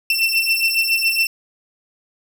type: beating tone pair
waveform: 30% pulse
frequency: 2685 / 2692.2 Hz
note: E7 / E7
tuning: +31 / +36 cents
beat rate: 7.2 Hz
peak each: -16 dBFS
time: 0.1-1.27 s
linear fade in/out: 2 ms
effects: none